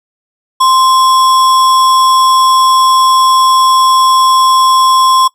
sine tone with sample-and-hold, 1045 Hz, C6, 2 cents flat, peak -5 dBFS, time 0.6-5.28 s, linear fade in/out 10 ms, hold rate 4410 Hz, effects noise-tail reverb RT60 0.1 s tail -19 dB re dry + low-pass 11000 Hz 12 dB/octave

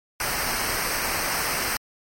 pink noise with comb filter, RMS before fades -26 dBFS, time 0.2-1.77 s, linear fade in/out 2 ms, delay 0.28 ms, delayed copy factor -0.7, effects MP3 64 kbps

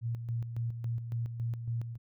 sine tone with tremolo, 116.7 Hz, A#2, 2 cents sharp, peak -30 dBFS, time 0.01-1.98 s, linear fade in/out 50 ms, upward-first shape square, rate 3.6 Hz, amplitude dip 55%, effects none

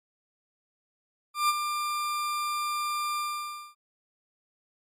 40% pulse tone with ADSR envelope, 1193 Hz, D6, 27 cents sharp, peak -19 dBFS, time 1.34-3.75 s, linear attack 150 ms, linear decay 32 ms, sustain -8 dB, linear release 570 ms, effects MP3 64 kbps

